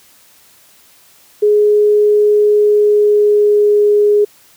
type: tone with pitch glide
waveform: sine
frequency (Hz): 418.1 to 415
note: G#4 to G#4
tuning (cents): +12 to -1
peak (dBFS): -7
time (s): 1.42-4.25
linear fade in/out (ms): 10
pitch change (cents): -13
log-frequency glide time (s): 2.53-3.87
effects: white hiss -47 dBFS RMS until 4.56 s + high-pass 60 Hz 12 dB/octave